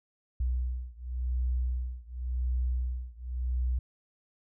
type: beating tone pair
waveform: sine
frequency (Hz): 61.74 / 62.65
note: B1 / B1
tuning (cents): 0 / +25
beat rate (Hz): 0.91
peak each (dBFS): -31 / -32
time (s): 0.4-3.79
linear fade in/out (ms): 5
effects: none